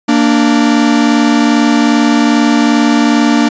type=tone pair together; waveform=45% pulse; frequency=231.2 / 293.7 Hz; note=A#3 / D4; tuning=-14 / 0 cents; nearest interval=major third; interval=414 cents; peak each=-10 dBFS; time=0.08-3.49 s; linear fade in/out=10 ms; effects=resampled to 16000 Hz